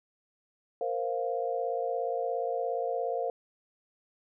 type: chord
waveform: sine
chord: Bb suspended second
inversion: none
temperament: equal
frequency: 466.2 / 523.3 / 698.5 Hz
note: Bb4 / C5 / F5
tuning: 0 / 0 / 0 cents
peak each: -33 dBFS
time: 0.81-3.3 s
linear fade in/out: 2 ms
effects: none